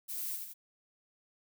violet noise with echo, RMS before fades -39 dBFS, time 0.08-0.37 s, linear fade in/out 20 ms, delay 85 ms, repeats 2, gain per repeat -4 dB, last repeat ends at 0.54 s, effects none

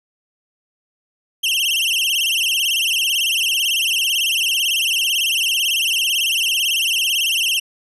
40% pulse tone with vibrato, 2937 Hz, F#7, 13 cents flat, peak -15 dBFS, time 1.43-7.6 s, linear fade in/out 10 ms, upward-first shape sine, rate 18 Hz, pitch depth 170 cents each way, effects resampled to 32000 Hz

